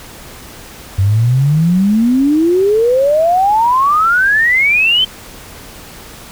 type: exponential sweep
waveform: sine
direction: up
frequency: 93.6 to 3136 Hz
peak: -8 dBFS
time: 0.98-5.05 s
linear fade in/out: 10 ms
effects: pink hiss -34 dBFS RMS until 6.31 s